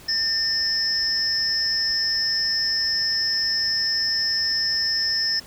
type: tone cluster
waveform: sine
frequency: 1803 / 5210 / 5570 Hz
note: A6 / E8 / F8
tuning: +42 / -21 / -5 cents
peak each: -28 / -21 / -30 dBFS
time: 0.08-5.4 s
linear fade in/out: 10 ms
effects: pink hiss -45 dBFS RMS until 5.46 s